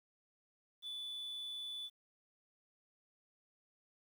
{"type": "tone", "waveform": "sine", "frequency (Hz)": 3475, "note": "A7", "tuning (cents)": -22, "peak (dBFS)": -39, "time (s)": [0.82, 1.9], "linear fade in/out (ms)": 50, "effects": ["tanh soft clip ceiling -41 dBFS", "11-bit"]}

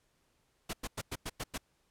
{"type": "noise bursts", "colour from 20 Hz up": "pink", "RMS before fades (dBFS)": -37, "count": 7, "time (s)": [0.69, 1.58], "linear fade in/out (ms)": 10, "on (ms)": 44, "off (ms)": 97, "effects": ["pink hiss -74 dBFS RMS until 1.9 s", "low-pass 12000 Hz 12 dB/octave"]}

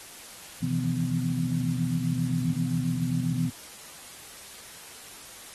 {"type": "tone cluster", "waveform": "sine", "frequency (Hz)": [126.2, 160.6, 168.1, 251.4], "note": ["B2", "E3", "E3", "B3"], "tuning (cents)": [38, -45, 34, 31], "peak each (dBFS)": -30, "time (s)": [0.62, 3.5], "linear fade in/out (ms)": 10, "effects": ["white hiss -45 dBFS RMS until 5.54 s", "AAC 32 kbps"]}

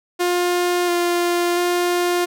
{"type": "tone with pitch steps", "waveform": "sawtooth", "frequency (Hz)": [354.2, 348.8, 352.7], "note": ["F4", "F4", "F4"], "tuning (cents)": [24, -2, 17], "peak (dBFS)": -13, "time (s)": [0.19, 2.26], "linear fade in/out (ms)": 20, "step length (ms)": 690, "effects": []}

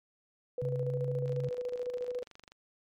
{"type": "tone with tremolo", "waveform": "sine", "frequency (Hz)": 493.9, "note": "B4", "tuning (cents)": 0, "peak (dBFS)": -31, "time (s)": [0.58, 2.23], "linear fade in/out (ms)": 2, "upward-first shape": "square", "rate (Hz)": 14, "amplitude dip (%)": 50}
{"type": "tone with pitch glide", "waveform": "sine", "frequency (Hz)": [134.2, 135.52], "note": ["C3", "C#3"], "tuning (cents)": [44, -39], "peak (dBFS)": -32, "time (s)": [0.62, 1.49], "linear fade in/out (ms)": 2, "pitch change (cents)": 17, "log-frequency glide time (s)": [0.88, 1]}
{"type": "click train", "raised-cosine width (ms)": 0.2, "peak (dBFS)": -34, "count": 31, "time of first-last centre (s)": [1.28, 2.52], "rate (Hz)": 24.2}
{"effects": ["MP3 96 kbps"]}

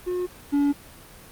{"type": "tone pair in turn", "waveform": "triangle", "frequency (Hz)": [360, 285.7], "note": ["F#4", "D4"], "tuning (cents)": [-47, -48], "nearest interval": "major third", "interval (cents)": 401, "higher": "first", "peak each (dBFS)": [-22, -16], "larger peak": "second", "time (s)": [[0.06, 0.27], [0.52, 0.73]], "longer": "neither", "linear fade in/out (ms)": 20, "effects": ["pink hiss -46 dBFS RMS until 1.31 s", "Opus 32 kbps"]}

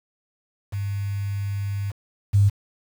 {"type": "tone pair in turn", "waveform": "sine", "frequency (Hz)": [100, 100.47], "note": ["G2", "G2"], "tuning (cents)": [35, 43], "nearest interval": "unison", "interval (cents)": 8, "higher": "second", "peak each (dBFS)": [-24, -13], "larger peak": "second", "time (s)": [[0.72, 1.92], [2.33, 2.5]], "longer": "first", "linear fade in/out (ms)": 20, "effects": ["7-bit"]}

